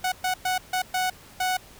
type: tone bursts at uneven times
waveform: sawtooth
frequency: 740 Hz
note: F#5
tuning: in tune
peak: -19 dBFS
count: 6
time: 0.04-0.12 / 0.24-0.34 / 0.45-0.58 / 0.73-0.82 / 0.94-1.1 / 1.4-1.57 s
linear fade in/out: 5 ms
effects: pink hiss -49 dBFS RMS until 1.79 s